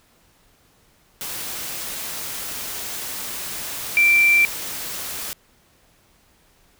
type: tone in noise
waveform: sine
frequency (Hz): 2350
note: D7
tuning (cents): +1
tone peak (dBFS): -12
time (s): 3.97-4.45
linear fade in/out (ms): 0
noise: white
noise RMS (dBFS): -30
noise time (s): 1.21-5.33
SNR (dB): +15
effects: pink hiss -58 dBFS RMS until 6.79 s